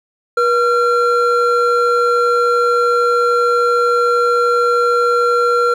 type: tone pair together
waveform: triangle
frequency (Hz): 481.3 / 1370.8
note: B4 / F6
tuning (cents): -45 / -33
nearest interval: octave + tritone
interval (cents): 1812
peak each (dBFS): -12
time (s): 0.37-5.74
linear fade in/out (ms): 5
effects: none